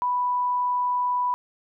sine tone, 987.8 Hz, B5, in tune, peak -21 dBFS, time 0.02-1.34 s, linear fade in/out 0 ms, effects none

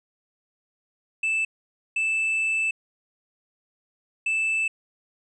triangle tone bursts at uneven times, 2637 Hz, E7, in tune, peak -20 dBFS, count 3, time 1.23-1.45 / 1.96-2.71 / 4.26-4.68 s, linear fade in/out 5 ms, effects resampled to 22050 Hz

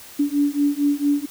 sine beating tone pair, 285.7 / 290.1 Hz, D4 / D4, -48 / -21 cents, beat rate 4.4 Hz, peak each -20 dBFS, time 0.19-1.26 s, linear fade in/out 10 ms, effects white hiss -42 dBFS RMS until 1.3 s

